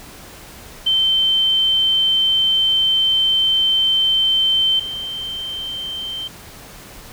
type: tone pair in turn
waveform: sine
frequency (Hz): 3100 / 3125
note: G7 / G7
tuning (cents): -20 / -6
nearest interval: unison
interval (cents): 14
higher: second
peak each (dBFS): -13 / -24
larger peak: first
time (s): 0.86-4.8 / 4.8-6.28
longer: first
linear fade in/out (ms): 10
effects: pink hiss -39 dBFS RMS until 7.12 s

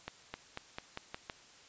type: accelerating click train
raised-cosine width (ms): 0.3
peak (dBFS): -23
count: 7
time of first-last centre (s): 0.08-1.298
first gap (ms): 260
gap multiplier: 0.9
effects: white hiss -58 dBFS RMS until 1.68 s + resampled to 16000 Hz

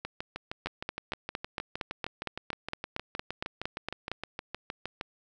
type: two click trains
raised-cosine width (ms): 0.3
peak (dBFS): -16 / -19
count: 16 / 33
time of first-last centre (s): 0.66-4.116 / 0.05-5.011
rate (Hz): 4.34 / 6.45
effects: none

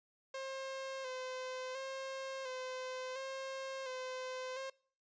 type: tone with vibrato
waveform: sawtooth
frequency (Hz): 523.3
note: C5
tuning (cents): 0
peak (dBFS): -37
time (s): 0.34-4.7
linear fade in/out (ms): 5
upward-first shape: square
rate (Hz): 0.71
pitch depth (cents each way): 34
effects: noise-tail reverb RT60 0.5 s tail -24 dB re dry + resampled to 16000 Hz

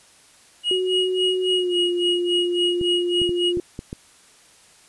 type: tone with tremolo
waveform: triangle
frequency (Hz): 2891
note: F#7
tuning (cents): -41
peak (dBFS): -17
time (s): 0.63-3.53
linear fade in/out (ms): 50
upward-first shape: sine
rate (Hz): 3.6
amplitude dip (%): 95
type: tone with pitch glide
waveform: sine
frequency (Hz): 370 to 351.7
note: F#4 to F4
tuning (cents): 0 to +12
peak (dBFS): -20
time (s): 0.71-3.6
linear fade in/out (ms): 2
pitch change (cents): -88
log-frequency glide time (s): 1.52-1.77
type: clicks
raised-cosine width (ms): 3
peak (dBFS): -17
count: 6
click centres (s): 2.813 / 3.217 / 3.293 / 3.572 / 3.791 / 3.929
effects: white hiss -52 dBFS RMS until 4.88 s + resampled to 24000 Hz

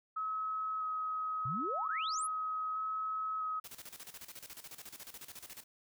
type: tone with vibrato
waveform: sine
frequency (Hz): 1276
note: D#6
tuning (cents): +43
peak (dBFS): -34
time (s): 0.16-3.6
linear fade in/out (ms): 10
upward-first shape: square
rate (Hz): 0.77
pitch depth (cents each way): 9
type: exponential sweep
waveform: sine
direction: up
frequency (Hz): 111.6 to 11260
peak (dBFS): -38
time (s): 1.45-2.27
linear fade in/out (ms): 5
type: noise with tremolo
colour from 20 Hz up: white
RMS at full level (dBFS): -48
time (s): 3.64-5.64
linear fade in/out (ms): 5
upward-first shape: square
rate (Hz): 14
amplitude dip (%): 75
effects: none

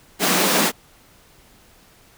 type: high-pass noise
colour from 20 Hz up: pink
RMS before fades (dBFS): -18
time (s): 0.19-0.72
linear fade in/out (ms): 50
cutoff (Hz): 170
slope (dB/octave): 96
effects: pink hiss -52 dBFS RMS until 2.17 s

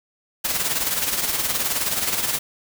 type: noise with tremolo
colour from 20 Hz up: white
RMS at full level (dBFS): -21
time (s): 0.44-2.39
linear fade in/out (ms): 10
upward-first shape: sine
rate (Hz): 19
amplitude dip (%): 55
effects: none

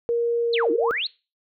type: tone with pitch glide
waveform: sine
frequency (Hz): 470 to 465.1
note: A#4 to A#4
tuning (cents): +14 to -4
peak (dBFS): -19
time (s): 0.09-0.91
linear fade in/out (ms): 0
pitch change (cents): -18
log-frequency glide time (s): 0.41-0.59
type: exponential two-way sweep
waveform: sine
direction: down then up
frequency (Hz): 4435 to 290.6 to 4435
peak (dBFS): -23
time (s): 0.53-1.07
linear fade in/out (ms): 5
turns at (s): 0.71
effects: noise-tail reverb RT60 0.3 s tail -22 dB re dry

